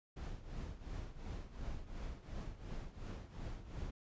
brown noise with tremolo, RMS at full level -42 dBFS, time 0.16-3.91 s, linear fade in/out 10 ms, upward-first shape triangle, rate 2.8 Hz, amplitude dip 80%, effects resampled to 16000 Hz

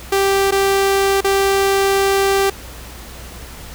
sawtooth tone with dropouts, 392 Hz, G4, in tune, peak -9 dBFS, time 0.12-2.5 s, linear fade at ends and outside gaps 5 ms, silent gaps 0.51-0.521 / 1.208-1.244 s, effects added 60 Hz sine -36 dBFS peak until 3.74 s + pink hiss -36 dBFS RMS until 3.74 s

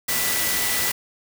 sine tone in noise, 1975.5 Hz, B6, in tune, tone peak -30 dBFS, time 0.08-0.92 s, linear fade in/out 10 ms, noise white, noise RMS -23 dBFS, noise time 0.08-0.92 s, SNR -10 dB, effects none

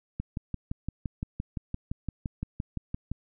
click train, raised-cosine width 5 ms, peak -19 dBFS, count 18, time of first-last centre 0.2-3.116 s, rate 5.83 Hz, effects none

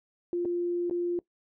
sine tone with dropouts, 349.2 Hz, F4, in tune, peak -26 dBFS, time 0.33-1.19 s, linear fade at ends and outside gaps 1 ms, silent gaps 0.45-0.455 / 0.898-0.91 s, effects noise-tail reverb RT60 0.1 s tail -20 dB re dry

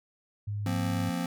sine tone, 103.3 Hz, G#2, 9 cents flat, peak -30 dBFS, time 0.47-1.1 s, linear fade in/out 10 ms
square chord, F suspended fourth, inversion none, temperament just, 174.61 / 232.8 / 261.9 Hz, F3 / Bb3 / C4, 0 / -2 / +2 cents, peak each -33 / -37 / -34 dBFS, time 0.66-1.26 s, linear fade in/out 2 ms
effects none

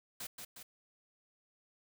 white noise with echo, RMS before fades -43 dBFS, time 0.2-0.27 s, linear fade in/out 5 ms, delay 180 ms, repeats 2, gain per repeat -4 dB, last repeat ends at 0.63 s, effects none

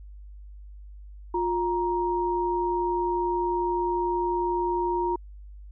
sine tone pair together, 353.5 / 938.8 Hz, F4 / A#5, +21 / +12 cents, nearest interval octave + perfect fourth, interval 1691 cents, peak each -26 dBFS, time 1.34-5.16 s, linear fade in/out 5 ms, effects added 50 Hz sine -41 dBFS peak until 5.71 s

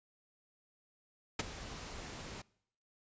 pink noise with ADSR envelope, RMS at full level -30 dBFS, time 1.39-2.42 s, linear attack 6 ms, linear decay 20 ms, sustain -16 dB, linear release 8 ms, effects noise-tail reverb RT60 0.7 s tail -24 dB re dry + resampled to 16000 Hz

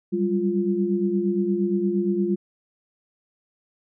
sine tone cluster, 190.9 / 199.5 / 349.3 Hz, G3 / G3 / F4, -46 / +31 / 0 cents, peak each -27 / -24 / -23 dBFS, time 0.12-2.36 s, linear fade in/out 20 ms, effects none

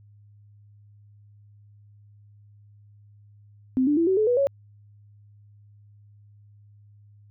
sine tone with pitch steps, 258.8 / 293.9 / 333.7 / 378.9 / 430.2 / 488.5 / 554.7 Hz, C4 / D4 / E4 / F#4 / A4 / B4 / C#5, -19 / +1 / +21 / +41 / -39 / -19 / +1 cents, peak -18 dBFS, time 3.77-4.47 s, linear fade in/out 0 ms, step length 100 ms, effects added 103 Hz sine -50 dBFS peak until 7.3 s

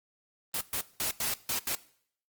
white noise bursts at uneven times, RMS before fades -31 dBFS, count 6, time 0.54-0.61 / 0.73-0.81 / 1-1.11 / 1.2-1.34 / 1.49-1.59 / 1.67-1.75 s, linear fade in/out 2 ms, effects noise-tail reverb RT60 0.6 s tail -19 dB re dry + Opus 24 kbps

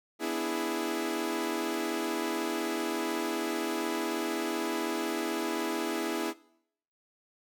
sawtooth chord, E dominant seventh, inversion second, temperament equal, 246.9 / 293.7 / 329.6 / 415.3 Hz, B3 / D4 / E4 / G#4, 0 / 0 / 0 / 0 cents, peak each -34 / -34 / -29 / -32 dBFS, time 0.19-6.34 s, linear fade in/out 50 ms, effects noise-tail reverb RT60 0.7 s tail -21 dB re dry

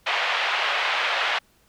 white band-pass noise, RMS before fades -24 dBFS, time 0.06-1.39 s, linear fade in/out 10 ms, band 590 to 3100 Hz, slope 24 dB/octave, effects pink hiss -61 dBFS RMS until 1.68 s

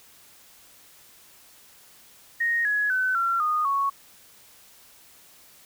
sine tone with pitch steps, 1864.7 / 1680.6 / 1514.6 / 1365 / 1230.2 / 1108.8 Hz, A#6 / G#6 / F#6 / F6 / D#6 / C#6, 0 / +20 / +40 / -40 / -20 / 0 cents, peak -21 dBFS, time 2.4-3.9 s, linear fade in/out 10 ms, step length 250 ms, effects white hiss -53 dBFS RMS until 5.65 s

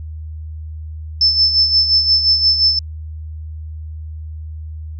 sine tone with tremolo, 5274 Hz, E8, in tune, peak -8 dBFS, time 1.21-2.79 s, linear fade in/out 2 ms, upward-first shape sine, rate 5.7 Hz, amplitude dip 60%, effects added 78 Hz sine -26 dBFS peak until 4.99 s

